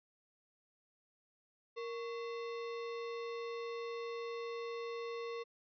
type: tone with sample-and-hold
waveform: sine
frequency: 466.2 Hz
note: A#4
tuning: in tune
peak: -39 dBFS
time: 1.76-5.44 s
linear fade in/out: 20 ms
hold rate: 1575 Hz
effects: resampled to 11025 Hz